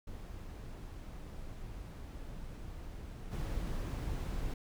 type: noise with level steps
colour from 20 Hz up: brown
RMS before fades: -45 / -37 dBFS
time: 0.07-4.54 s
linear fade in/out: 5 ms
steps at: 3.31 s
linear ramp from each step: 20 ms
effects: none